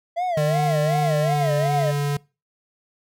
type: tone with vibrato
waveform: triangle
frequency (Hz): 659.3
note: E5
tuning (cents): 0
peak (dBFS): -19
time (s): 0.16-1.92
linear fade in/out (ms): 20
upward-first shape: sine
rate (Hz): 2.7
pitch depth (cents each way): 190
type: tone with pitch glide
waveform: square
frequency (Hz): 151.9 to 143.96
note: D#3 to D3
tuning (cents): -41 to -34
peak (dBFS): -21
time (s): 0.37-2.17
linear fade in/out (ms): 5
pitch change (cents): -93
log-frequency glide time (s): 1.18-1.51
effects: noise-tail reverb RT60 0.3 s tail -24 dB re dry